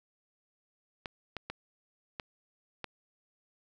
clicks, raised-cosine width 0.3 ms, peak -21 dBFS, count 5, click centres 1.058 / 1.367 / 1.5 / 2.198 / 2.843 s, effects none

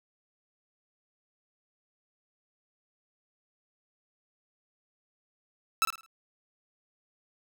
sawtooth tone with echo, 1314 Hz, E6, 6 cents flat, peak -18 dBFS, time 5.82-5.85 s, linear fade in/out 0 ms, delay 53 ms, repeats 4, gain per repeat -9 dB, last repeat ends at 6.062 s, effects none

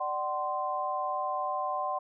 sine tone cluster, 594 / 755 / 1042 Hz, D5 / F#5 / C6, +20 / +35 / -7 cents, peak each -36 / -33 / -32 dBFS, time 0-1.99 s, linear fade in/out 10 ms, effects none

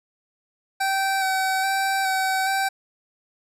25% pulse tone with vibrato, 769 Hz, G5, 33 cents flat, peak -17 dBFS, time 0.8-2.69 s, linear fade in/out 10 ms, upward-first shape square, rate 1.2 Hz, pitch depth 16 cents each way, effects resampled to 32000 Hz

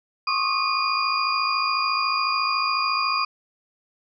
sine tone cluster, 1074 / 1128 / 1238 / 2459 / 4821 Hz, C6 / C#6 / D#6 / D#7 / D8, +45 / +30 / -9 / -21 / +45 cents, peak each -27 dBFS, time 0.27-3.25 s, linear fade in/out 5 ms, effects none

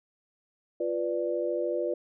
sine chord, B diminished, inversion second, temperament equal, 349.2 / 493.9 / 587.3 Hz, F4 / B4 / D5, 0 / 0 / 0 cents, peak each -31 dBFS, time 0.8-1.94 s, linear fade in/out 5 ms, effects none

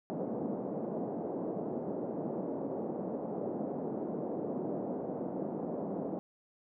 pink band-pass noise, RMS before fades -37 dBFS, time 0.1-6.19 s, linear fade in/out 0 ms, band 190 to 660 Hz, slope 24 dB/octave, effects none

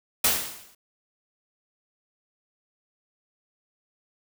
white noise with exponential decay, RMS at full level -18 dBFS, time 0.24-0.75 s, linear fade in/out 5 ms, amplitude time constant 110 ms, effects none

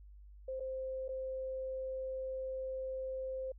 sine tone with dropouts, 523.3 Hz, C5, in tune, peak -37 dBFS, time 0.48-3.52 s, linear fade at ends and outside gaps 5 ms, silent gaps 0.598-0.604 / 1.081-1.089 s, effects added 50 Hz sine -52 dBFS peak until 3.58 s

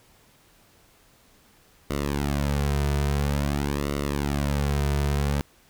sawtooth tone with flanger, 71.4 Hz, D2, 48 cents flat, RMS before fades -25 dBFS, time 1.9-5.41 s, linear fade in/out 0 ms, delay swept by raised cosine 1.2 to 3.7 ms, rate 0.49 Hz, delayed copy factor -0.85, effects pink hiss -58 dBFS RMS until 5.69 s

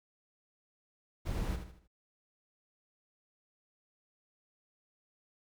brown noise with echo, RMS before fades -35 dBFS, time 1.25-1.57 s, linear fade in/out 20 ms, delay 77 ms, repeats 4, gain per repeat -8 dB, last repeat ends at 1.878 s, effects none

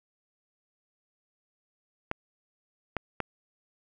clicks, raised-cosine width 0.5 ms, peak -14 dBFS, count 3, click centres 2.114 / 2.967 / 3.203 s, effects none

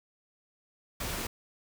pink noise, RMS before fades -35 dBFS, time 1-1.27 s, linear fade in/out 5 ms, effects none

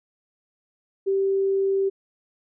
sine tone, 389.6 Hz, G4, 11 cents flat, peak -19 dBFS, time 1.06-1.9 s, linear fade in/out 20 ms, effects none

